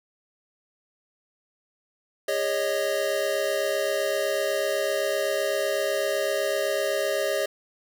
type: chord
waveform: square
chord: Ab suspended fourth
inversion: none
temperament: equal with one note detuned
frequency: 405.6 / 554.4 / 622.3 Hz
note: Ab4 / Db5 / Eb5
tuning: -41 / 0 / 0 cents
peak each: -31 / -28 / -28 dBFS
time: 2.28-7.46 s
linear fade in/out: 5 ms
effects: none